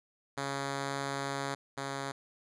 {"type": "tone pair in turn", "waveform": "5% pulse", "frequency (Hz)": [138.59, 137.71], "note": ["C#3", "C#3"], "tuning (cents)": [0, -11], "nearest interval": "unison", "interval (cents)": 11, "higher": "first", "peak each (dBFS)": [-22, -24], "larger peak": "first", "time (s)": [[0.37, 1.55], [1.77, 2.12]], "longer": "first", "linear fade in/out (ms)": 10, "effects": ["resampled to 22050 Hz"]}